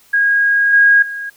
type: tone with level steps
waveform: sine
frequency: 1637 Hz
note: G#6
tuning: 25 cents flat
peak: -10 / -6 / -22 dBFS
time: 0.13-1.3 s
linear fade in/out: 10 ms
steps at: 0.73 / 1.02 s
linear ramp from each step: 5 ms
effects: white hiss -50 dBFS RMS until 1.36 s